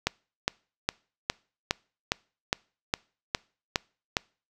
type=click train; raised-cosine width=0.2 ms; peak=-6 dBFS; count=11; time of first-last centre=0.07-4.168 s; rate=2.44 Hz; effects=noise-tail reverb RT60 0.4 s tail -26 dB re dry